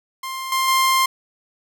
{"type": "tone with level steps", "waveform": "sawtooth", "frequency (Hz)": 1054, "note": "C6", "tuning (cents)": 12, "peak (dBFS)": [-23, -14, -11], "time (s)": [0.23, 1.06], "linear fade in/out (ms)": 5, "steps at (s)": [0.52, 0.68], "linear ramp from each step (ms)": 2, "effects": []}